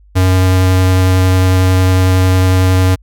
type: tone with vibrato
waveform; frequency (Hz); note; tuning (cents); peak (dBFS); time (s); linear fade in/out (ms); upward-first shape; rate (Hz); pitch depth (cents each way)
square; 92.8; F#2; +6; -8; 0.15-2.96; 20; triangle; 11; 10
effects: added 50 Hz sine -41 dBFS peak until 3.02 s